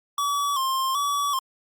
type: tone with vibrato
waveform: square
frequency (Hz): 1099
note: C#6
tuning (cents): -15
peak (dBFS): -23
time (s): 0.18-1.39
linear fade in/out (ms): 2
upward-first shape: square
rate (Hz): 1.3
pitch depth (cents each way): 66
effects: Opus 48 kbps